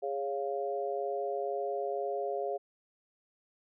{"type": "chord", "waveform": "sine", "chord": "Db major", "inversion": "second", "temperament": "equal with one note detuned", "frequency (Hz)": [412.4, 554.4, 698.5], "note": ["Ab4", "Db5", "F5"], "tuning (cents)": [-12, 0, 0], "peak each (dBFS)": [-35, -36, -36], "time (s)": [0.02, 2.58], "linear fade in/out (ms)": 20, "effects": []}